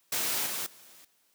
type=noise with level steps; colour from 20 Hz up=white; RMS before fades=-30 / -34 / -54 dBFS; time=0.12-1.05 s; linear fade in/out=5 ms; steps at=0.46 / 0.66 s; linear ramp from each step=5 ms; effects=white hiss -69 dBFS RMS until 1.34 s + high-pass 150 Hz 12 dB/octave